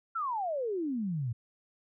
sine exponential sweep, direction down, 1395 to 110 Hz, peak -30 dBFS, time 0.15-1.33 s, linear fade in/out 10 ms, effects none

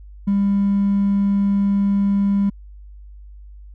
triangle tone with hard clipping, 199.5 Hz, G3, 31 cents sharp, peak -15 dBFS, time 0.27-2.5 s, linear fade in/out 10 ms, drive 4 dB, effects added 50 Hz sine -37 dBFS peak until 3.74 s

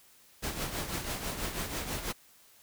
pink noise with tremolo, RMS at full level -33 dBFS, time 0.42-2.13 s, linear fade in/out 20 ms, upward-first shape triangle, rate 6.1 Hz, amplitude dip 65%, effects white hiss -60 dBFS RMS until 2.62 s

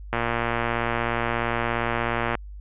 click train, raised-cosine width 0.5 ms, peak -9 dBFS, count 261, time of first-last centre 0.13-2.352 s, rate 117 Hz, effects added 50 Hz sine -36 dBFS peak until 2.6 s + resampled to 8000 Hz

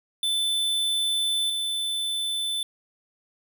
square tone pair in turn, 3520 / 3520 Hz, A7 / A7, 0 / 0 cents, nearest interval unison, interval 0 cents, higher neither, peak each -23 / -26 dBFS, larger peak first, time 0.23-1.5 / 1.5-2.63 s, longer first, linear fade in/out 2 ms, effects none

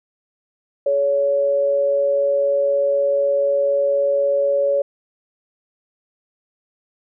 sine tone pair together, 425.3 / 562 Hz, G#4 / C#5, +41 / +24 cents, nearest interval perfect fourth, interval 483 cents, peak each -26 / -15 dBFS, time 0.86-4.82 s, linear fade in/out 5 ms, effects none

